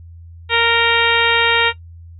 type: harmonic tone with a mistuned harmonic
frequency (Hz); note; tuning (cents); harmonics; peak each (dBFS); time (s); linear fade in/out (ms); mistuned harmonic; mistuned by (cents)
464.9; A#4; -5; 1 / 2 / 3 / 4 / 5 / 6 / 7 / 8; -20 / -20 / -20 / -20 / -20 / -20 / -20 / -20; 0.49-1.73; 50; 7; -28
effects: noise-tail reverb RT60 0.1 s tail -17 dB re dry + added 84 Hz sine -35 dBFS peak until 2.19 s